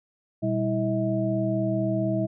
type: tone cluster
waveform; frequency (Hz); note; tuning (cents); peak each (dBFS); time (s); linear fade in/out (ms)
sine; 121.9 / 197.7 / 323.8 / 640; B2 / G3 / E4 / D#5; -22 / +15 / -31 / +49; -28; 0.42-2.27; 20
effects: none